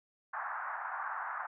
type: band-pass noise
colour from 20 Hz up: white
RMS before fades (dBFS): -39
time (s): 0.33-1.47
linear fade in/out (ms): 10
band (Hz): 750 to 1600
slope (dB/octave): 48
effects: none